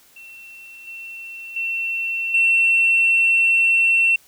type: tone with level steps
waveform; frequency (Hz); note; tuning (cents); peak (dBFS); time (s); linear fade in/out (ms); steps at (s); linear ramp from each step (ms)
sine; 2705; E7; +44; -38 / -32 / -21 / -12; 0.16-4.16; 5; 0.87 / 1.56 / 2.34; 5
effects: tanh soft clip ceiling -9 dBFS + white hiss -53 dBFS RMS until 4.27 s